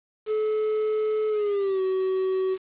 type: tone with pitch glide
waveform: triangle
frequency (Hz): 430.9 to 377.3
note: A4 to F#4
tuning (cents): -36 to +34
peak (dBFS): -20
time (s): 0.26-2.58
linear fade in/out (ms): 50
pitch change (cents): -230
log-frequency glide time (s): 1.29-1.81
effects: resampled to 8000 Hz + 8-bit